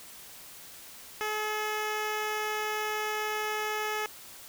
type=tone with notch filter; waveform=10% pulse; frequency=426.9 Hz; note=G#4; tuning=48 cents sharp; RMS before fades=-32 dBFS; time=1.21-4.06 s; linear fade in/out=0 ms; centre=9000 Hz; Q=1.1; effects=white hiss -48 dBFS RMS until 4.48 s